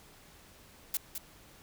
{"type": "noise with echo", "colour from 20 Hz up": "blue", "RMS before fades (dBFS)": -31, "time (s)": [0.94, 0.97], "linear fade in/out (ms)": 2, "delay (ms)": 210, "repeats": 1, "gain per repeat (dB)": -7, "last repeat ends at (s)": 1.18, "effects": ["pink hiss -57 dBFS RMS until 1.62 s"]}